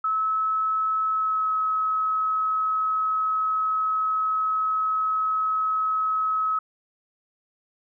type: tone with pitch glide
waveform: sine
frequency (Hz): 1296 to 1283.3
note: E6 to E6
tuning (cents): -30 to -47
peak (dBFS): -21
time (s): 0.04-6.59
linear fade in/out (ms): 5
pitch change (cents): -17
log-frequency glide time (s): 1.07-1.52
effects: none